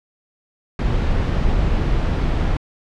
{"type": "noise", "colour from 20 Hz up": "brown", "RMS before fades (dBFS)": -18, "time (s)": [0.79, 2.57], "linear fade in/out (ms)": 2, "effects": ["low-pass 4000 Hz 12 dB/octave"]}